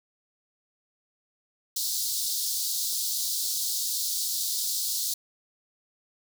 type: high-pass noise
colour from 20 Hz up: pink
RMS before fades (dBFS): -29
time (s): 1.76-5.14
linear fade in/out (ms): 5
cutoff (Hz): 3900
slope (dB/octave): 48
effects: none